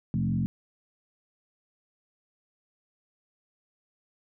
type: tone with frequency modulation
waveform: sine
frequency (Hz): 168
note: E3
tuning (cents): +33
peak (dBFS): -24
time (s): 0.14-0.46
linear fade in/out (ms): 0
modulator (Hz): 45.1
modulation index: 1.5
effects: none